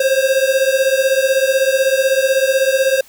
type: beating tone pair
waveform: square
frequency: 525 / 541 Hz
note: C5 / C#5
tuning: +6 / -42 cents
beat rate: 16 Hz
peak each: -16 dBFS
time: 0-3.01 s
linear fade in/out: 5 ms
effects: white hiss -46 dBFS RMS until 3.08 s